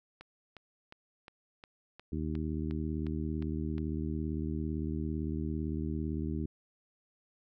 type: click train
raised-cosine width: 0.3 ms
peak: -32 dBFS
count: 11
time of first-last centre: 0.21-3.781 s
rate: 2.8 Hz
type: harmonic tone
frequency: 77.78 Hz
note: D#2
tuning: in tune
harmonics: 1 / 2 / 3 / 4 / 5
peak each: -36 / -38 / -38 / -39 / -45 dBFS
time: 2.12-6.46 s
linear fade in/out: 5 ms
effects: none